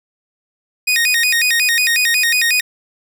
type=tone with vibrato; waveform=sawtooth; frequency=2148 Hz; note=C7; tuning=45 cents sharp; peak=-9 dBFS; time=0.87-2.61 s; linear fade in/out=10 ms; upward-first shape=square; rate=5.5 Hz; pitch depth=250 cents each way; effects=none